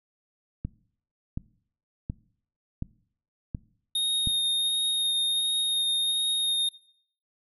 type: click train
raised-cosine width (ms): 5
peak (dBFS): -18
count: 6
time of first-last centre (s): 0.65-4.273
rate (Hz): 1.38
type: tone with vibrato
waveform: square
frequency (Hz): 3707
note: A#7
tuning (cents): -10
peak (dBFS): -24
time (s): 3.95-6.69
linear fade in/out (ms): 5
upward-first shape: sine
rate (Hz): 1.4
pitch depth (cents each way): 11
effects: noise-tail reverb RT60 0.6 s tail -21 dB re dry